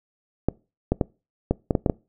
clicks, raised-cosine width 2 ms, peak -6 dBFS, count 8, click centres 0.486 / 0.92 / 1.012 / 1.51 / 1.708 / 1.752 / 1.862 / 1.898 s, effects noise-tail reverb RT60 0.3 s tail -24 dB re dry

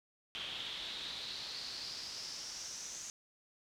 brown noise with band-pass filter sweep, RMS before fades -44 dBFS, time 0.35-3.1 s, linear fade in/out 0 ms, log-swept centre 3200 to 6500 Hz, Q 5.5, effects none

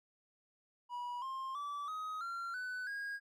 triangle tone with pitch steps, 972 / 1060 / 1155.9 / 1260.5 / 1374.6 / 1499 / 1634.7 Hz, B5 / C6 / D6 / D#6 / F6 / F#6 / G#6, -28 / +22 / -28 / +22 / -28 / +22 / -28 cents, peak -37 dBFS, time 0.89-3.2 s, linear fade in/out 50 ms, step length 330 ms, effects none

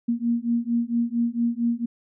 sine beating tone pair, 233.1 / 237.5 Hz, A#3 / A#3, 0 / +33 cents, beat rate 4.4 Hz, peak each -24 dBFS, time 0.08-1.86 s, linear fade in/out 10 ms, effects none

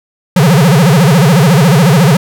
square tone with vibrato, 158 Hz, D#3, 27 cents sharp, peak -5 dBFS, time 0.36-2.17 s, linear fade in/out 5 ms, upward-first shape sine, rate 14 Hz, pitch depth 300 cents each way, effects none

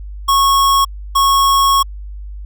square tone bursts at uneven times, 1100 Hz, C#6, 14 cents flat, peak -10 dBFS, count 2, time 0.28-0.85 / 1.15-1.83 s, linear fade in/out 10 ms, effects added 50 Hz sine -26 dBFS peak until 2.45 s

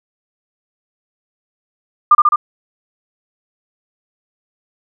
sine tone with echo, 1200 Hz, D6, 37 cents sharp, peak -3 dBFS, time 2.11-2.15 s, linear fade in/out 5 ms, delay 70 ms, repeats 3, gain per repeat -2 dB, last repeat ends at 2.36 s, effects none

